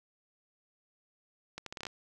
accelerating click train, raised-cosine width 0.2 ms, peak -23 dBFS, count 8, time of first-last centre 1.58-1.868 s, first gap 83 ms, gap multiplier 0.75, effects none

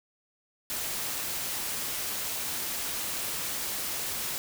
white noise, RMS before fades -33 dBFS, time 0.7-4.38 s, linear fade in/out 0 ms, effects none

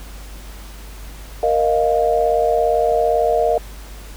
sine chord, Bb suspended fourth, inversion none, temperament just, 466.2 / 621.6 / 699.2 Hz, Bb4 / Eb5 / F5, 0 / -2 / +2 cents, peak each -18 dBFS, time 1.43-3.58 s, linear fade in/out 2 ms, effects added 50 Hz sine -33 dBFS peak until 4.16 s + pink hiss -41 dBFS RMS until 4.16 s

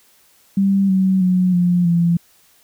sine tone with pitch steps, 196 / 189.32 / 182.87 / 176.65 / 170.63 Hz, G3 / F#3 / F#3 / F3 / F3, 0 / +40 / -20 / +20 / -40 cents, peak -12 dBFS, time 0.57-2.17 s, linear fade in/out 5 ms, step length 320 ms, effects white hiss -54 dBFS RMS until 2.63 s

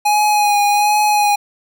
square tone with vibrato, 830.6 Hz, G#5, in tune, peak -12 dBFS, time 0.05-1.36 s, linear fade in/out 10 ms, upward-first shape sine, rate 1.3 Hz, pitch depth 24 cents each way, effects none

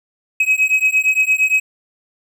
triangle beating tone pair, 2540 / 2548.7 Hz, D#7 / D#7, +35 / +41 cents, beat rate 8.7 Hz, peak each -14 dBFS, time 0.4-1.6 s, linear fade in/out 5 ms, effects none

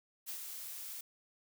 blue noise with ADSR envelope, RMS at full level -41 dBFS, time 0.26-1.01 s, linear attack 32 ms, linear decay 88 ms, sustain -4 dB, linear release 4 ms, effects none

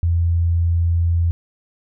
sine tone, 84.8 Hz, E2, 50 cents sharp, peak -14 dBFS, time 0.03-1.31 s, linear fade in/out 0 ms, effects none

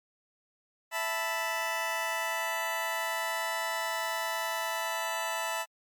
20% pulse chord, E suspended fourth, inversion none, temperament just, 659.3 / 879 / 988.9 Hz, E5 / A5 / B5, 0 / -2 / +2 cents, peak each -30 dBFS, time 0.91-5.66 s, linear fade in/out 50 ms, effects MP3 96 kbps

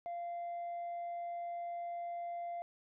sine tone with tanh clipping, 692 Hz, F5, 16 cents flat, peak -39 dBFS, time 0.06-2.62 s, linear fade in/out 0 ms, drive 1 dB, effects none

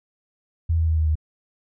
sine tone with pitch steps, 82.41 / 81.13 / 79.88 / 78.64 / 77.43 Hz, E2 / E2 / D#2 / D#2 / D#2, 0 / -27 / +46 / +19 / -8 cents, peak -17 dBFS, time 0.69-1.155 s, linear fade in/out 10 ms, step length 93 ms, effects none

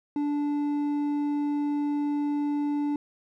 sine tone with hard clipping, 291.4 Hz, D4, 13 cents flat, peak -26 dBFS, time 0.16-2.96 s, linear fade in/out 2 ms, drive 5 dB, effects none

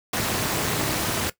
pink noise with amplitude modulation, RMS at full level -21 dBFS, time 0.13-1.3 s, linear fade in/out 5 ms, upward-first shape sine, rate 278 Hz, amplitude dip 80%, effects noise-tail reverb RT60 0.1 s tail -17 dB re dry + high-pass 80 Hz 12 dB/octave

